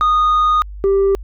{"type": "tone pair in turn", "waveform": "sine", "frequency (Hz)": [1235, 392.6], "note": ["D#6", "G4"], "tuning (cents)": [-13, 3], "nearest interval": "octave + minor sixth", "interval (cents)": 1984, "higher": "first", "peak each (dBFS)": -8, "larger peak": "neither", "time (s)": [[0.01, 0.62], [0.84, 1.15]], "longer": "first", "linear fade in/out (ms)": 0, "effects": ["tanh soft clip ceiling -10 dBFS", "added 50 Hz sine -28 dBFS peak until 1.23 s"]}